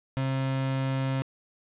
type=tone; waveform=35% pulse; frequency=133.5 Hz; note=C3; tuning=35 cents sharp; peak=-24 dBFS; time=0.17-1.22 s; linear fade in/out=0 ms; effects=resampled to 8000 Hz + 10-bit